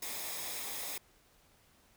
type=noise with comb filter; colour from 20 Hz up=white; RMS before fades=-40 dBFS; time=0.02-0.98 s; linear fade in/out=5 ms; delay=0.68 ms; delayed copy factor=-0.5; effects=pink hiss -66 dBFS RMS until 1.96 s